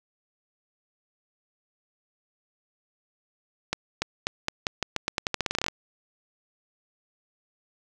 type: accelerating click train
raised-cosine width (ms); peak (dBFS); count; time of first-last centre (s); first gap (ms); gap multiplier
0.2; -8; 20; 3.73-5.683; 290; 0.86
effects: none